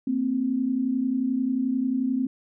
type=tone pair together; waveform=sine; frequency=231.4 / 262.7 Hz; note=A#3 / C4; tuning=-13 / +7 cents; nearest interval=major second; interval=220 cents; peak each=-28 / -23 dBFS; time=0.07-2.27 s; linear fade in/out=5 ms; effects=none